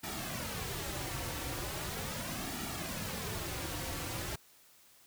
pink noise with flanger, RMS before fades -39 dBFS, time 0.03-4.36 s, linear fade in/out 10 ms, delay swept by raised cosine 1.9 to 4.9 ms, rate 0.39 Hz, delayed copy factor -0.65, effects white hiss -62 dBFS RMS until 5.06 s

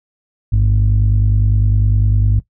sine tone pair together, 53.9 / 103.83 Hz, A1 / G#2, -35 / 0 cents, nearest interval major seventh, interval 1135 cents, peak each -11 dBFS, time 0.52-2.4 s, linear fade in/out 10 ms, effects noise-tail reverb RT60 0.1 s tail -18 dB re dry + tanh soft clip ceiling -6 dBFS

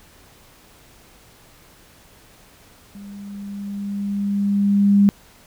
sine tone with level ramp, 201.1 Hz, G3, 44 cents sharp, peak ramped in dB -35 to -9 dBFS, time 2.95-5.09 s, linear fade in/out 0 ms, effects pink hiss -50 dBFS RMS until 5.46 s

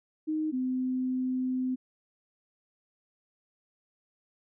sine tone pair in turn, 310.7 / 256.2 Hz, D#4 / C4, -2 / -36 cents, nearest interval minor third, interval 334 cents, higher first, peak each -27 dBFS, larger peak neither, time 0.27-0.52 / 0.52-1.76 s, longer second, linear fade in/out 20 ms, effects none

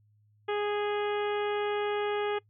harmonic tone, 413.9 Hz, G#4, 6 cents flat, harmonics 1 / 2 / 3 / 4 / 5 / 6 / 7 / 8, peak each -29 / -35 / -39 / -41 / -43 / -45 / -46 / -47 dBFS, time 0.48-2.39 s, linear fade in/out 10 ms, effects noise-tail reverb RT60 0.1 s tail -23 dB re dry + added 105 Hz sine -62 dBFS peak until 2.49 s

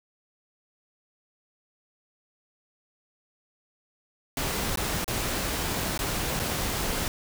pink noise with dropouts, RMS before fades -29 dBFS, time 4.37-7.08 s, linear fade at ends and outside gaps 1 ms, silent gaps 4.758-4.773 / 5.044-5.079 / 5.977-5.991 / 6.393-6.398 s, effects none

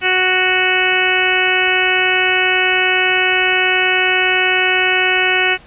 harmonic tone, 370 Hz, F#4, in tune, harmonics 1 / 2 / 3 / 4 / 5 / 6 / 7 / 8, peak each -21 / -22 / -28 / -19 / -20 / -19 / -18 / -21 dBFS, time 0.01-5.58 s, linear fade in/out 50 ms, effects pink hiss -43 dBFS RMS until 5.66 s + resampled to 8000 Hz

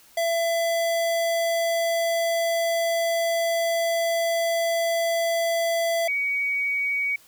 square / sine tone pair in turn, 670 / 2254 Hz, E5 / C#7, +28 / +28 cents, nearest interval octave + major sixth, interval 2100 cents, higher second, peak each -22 dBFS, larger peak neither, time 0.17-6.08 / 6.08-7.16 s, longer first, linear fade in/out 5 ms, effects white hiss -54 dBFS RMS until 7.27 s

